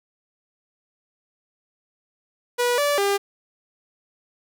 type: tone with pitch steps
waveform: sawtooth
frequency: 486.7 / 579 / 400.1 Hz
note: B4 / D5 / G4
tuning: -25 / -25 / +35 cents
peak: -15 dBFS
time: 2.58-3.18 s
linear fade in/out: 20 ms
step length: 200 ms
effects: none